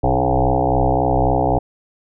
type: tone with frequency modulation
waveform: sine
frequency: 415.3 Hz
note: G#4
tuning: in tune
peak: -13 dBFS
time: 0.03-1.59 s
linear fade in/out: 10 ms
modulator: 63.7 Hz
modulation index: 6.5
effects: none